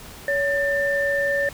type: tone pair together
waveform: sine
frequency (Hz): 563 / 1787.4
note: C#5 / A6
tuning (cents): +27 / +27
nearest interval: octave + minor sixth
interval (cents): 2000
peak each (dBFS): -22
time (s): 0.28-1.49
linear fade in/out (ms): 2
effects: pink hiss -41 dBFS RMS until 1.53 s